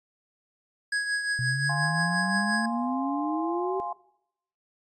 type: tone with tremolo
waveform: square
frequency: 1661.2 Hz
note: G#6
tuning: in tune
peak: -24 dBFS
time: 0.92-2.66 s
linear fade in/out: 5 ms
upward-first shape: triangle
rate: 5.7 Hz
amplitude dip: 55%
type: exponential sweep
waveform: sine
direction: up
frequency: 124.3 to 387.6 Hz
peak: -27 dBFS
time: 1.39-3.8 s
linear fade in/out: 0 ms
type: chord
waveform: sine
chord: F minor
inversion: none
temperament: equal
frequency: 698.5 / 830.6 / 1046.5 Hz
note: F5 / Ab5 / C6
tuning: 0 / 0 / 0 cents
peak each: -34 dBFS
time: 1.69-3.93 s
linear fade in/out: 5 ms
effects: noise-tail reverb RT60 0.8 s tail -22 dB re dry + resampled to 24000 Hz

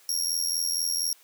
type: tone with amplitude modulation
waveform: 25% pulse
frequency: 5588 Hz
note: F8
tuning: in tune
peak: -17 dBFS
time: 0.09-1.13 s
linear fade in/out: 2 ms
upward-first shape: sine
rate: 84.2 Hz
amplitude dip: 75%
effects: white hiss -57 dBFS RMS until 1.23 s + high-pass 400 Hz 12 dB/octave

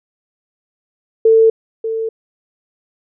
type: tone with echo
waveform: sine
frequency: 447.4 Hz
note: A4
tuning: 29 cents sharp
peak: -6 dBFS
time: 1.25-1.5 s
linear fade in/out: 5 ms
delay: 590 ms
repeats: 1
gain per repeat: -11 dB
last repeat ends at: 2.09 s
effects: none

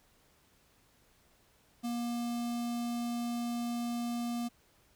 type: tone with notch filter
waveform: square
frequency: 237.8 Hz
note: A#3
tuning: 35 cents sharp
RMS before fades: -35 dBFS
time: 1.83-4.49 s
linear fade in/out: 20 ms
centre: 1800 Hz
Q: 1.2
effects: pink hiss -67 dBFS RMS until 4.95 s

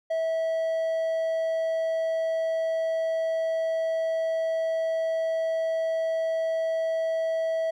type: tone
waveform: triangle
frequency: 650 Hz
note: E5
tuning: 24 cents flat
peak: -22 dBFS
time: 0.1-7.71 s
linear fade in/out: 10 ms
effects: none

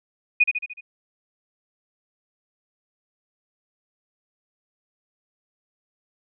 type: tone with echo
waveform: sine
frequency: 2474 Hz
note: D#7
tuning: 10 cents flat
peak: -12 dBFS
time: 0.4-0.44 s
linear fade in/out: 10 ms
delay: 74 ms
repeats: 5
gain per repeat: -5 dB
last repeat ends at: 0.81 s
effects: none

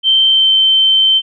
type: tone with pitch glide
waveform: sine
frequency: 3119 to 3101 Hz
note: G7 to G7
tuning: -9 to -19 cents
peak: -7 dBFS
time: 0.03-1.22 s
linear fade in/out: 50 ms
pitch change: -10 cents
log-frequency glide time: 0.29-0.51 s
effects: none

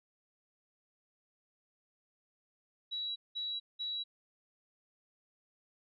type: tone bursts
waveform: sine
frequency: 3901 Hz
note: B7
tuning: 22 cents flat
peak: -35 dBFS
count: 3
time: 2.91-4.04 s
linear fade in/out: 20 ms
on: 250 ms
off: 190 ms
effects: none

